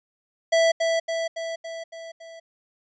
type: tone with echo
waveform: square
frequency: 659.3 Hz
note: E5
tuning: in tune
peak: -17 dBFS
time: 0.52-0.72 s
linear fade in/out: 10 ms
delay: 280 ms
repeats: 6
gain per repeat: -4 dB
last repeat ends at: 2.4 s
effects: resampled to 16000 Hz